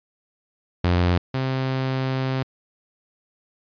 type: tone pair in turn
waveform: sawtooth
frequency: 88.4 / 131.69 Hz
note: F2 / C3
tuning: +22 / +12 cents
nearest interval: perfect fifth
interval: 690 cents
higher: second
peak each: -13 / -18 dBFS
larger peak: first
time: 0.84-1.18 / 1.34-2.43 s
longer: second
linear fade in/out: 5 ms
effects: resampled to 11025 Hz